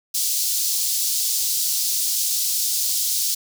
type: high-pass noise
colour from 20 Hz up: pink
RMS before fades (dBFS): -22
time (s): 0.14-3.35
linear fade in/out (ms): 10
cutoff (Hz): 4500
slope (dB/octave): 24
effects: none